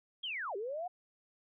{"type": "linear two-way sweep", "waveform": "sine", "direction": "down then up", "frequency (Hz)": [3322, 376.4, 742], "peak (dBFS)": -36, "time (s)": [0.23, 0.88], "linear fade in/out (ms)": 10, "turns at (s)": 0.56, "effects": []}